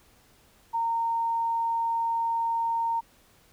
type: tone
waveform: sine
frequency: 920 Hz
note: A#5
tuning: 23 cents flat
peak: -24 dBFS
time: 0.73-3.01 s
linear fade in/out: 20 ms
effects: pink hiss -60 dBFS RMS until 3.52 s